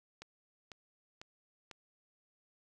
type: click train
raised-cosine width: 0.2 ms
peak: -30 dBFS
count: 4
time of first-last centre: 0.22-1.713 s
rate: 2.01 Hz
effects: none